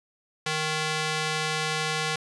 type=tone with band-pass filter; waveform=square; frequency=155.56 Hz; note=D#3; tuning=in tune; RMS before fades=-28 dBFS; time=0.46-2.16 s; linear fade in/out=5 ms; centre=3300 Hz; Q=0.55; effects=resampled to 24000 Hz